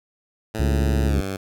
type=tone with pitch glide; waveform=10% pulse; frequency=110.3 to 96.58 Hz; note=A2 to G2; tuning=+5 to -25 cents; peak=-18 dBFS; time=0.54-1.37 s; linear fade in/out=10 ms; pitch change=-230 cents; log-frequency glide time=1.06-1.19 s
type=harmonic tone; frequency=69.4 Hz; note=C#2; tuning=3 cents sharp; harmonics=1 / 2 / 3 / 4 / 5 / 6; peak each=-19 / -25 / -29 / -31 / -33 / -35 dBFS; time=0.59-1.21 s; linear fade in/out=5 ms
effects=none